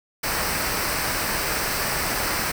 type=noise with comb filter; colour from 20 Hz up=pink; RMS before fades=-25 dBFS; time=0.23-2.52 s; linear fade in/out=10 ms; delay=0.29 ms; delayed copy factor=-0.55; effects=none